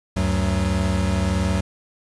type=tone cluster; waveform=square; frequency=73.8 / 95.3 / 187.5 Hz; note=D2 / G2 / F#3; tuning=+9 / -48 / +23 cents; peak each=-24 dBFS; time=0.16-1.61 s; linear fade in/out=10 ms; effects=resampled to 24000 Hz + 9-bit